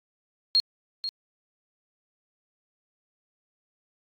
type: tone with echo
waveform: sine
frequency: 4264 Hz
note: C8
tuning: 32 cents sharp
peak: -17 dBFS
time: 0.55-0.6 s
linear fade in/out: 0 ms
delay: 490 ms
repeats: 1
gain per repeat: -11 dB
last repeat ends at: 1.09 s
effects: AAC 48 kbps